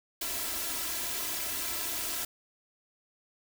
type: noise with comb filter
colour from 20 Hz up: white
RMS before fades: -34 dBFS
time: 0.21-2.25 s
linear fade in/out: 5 ms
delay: 3 ms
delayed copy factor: +0.9
effects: none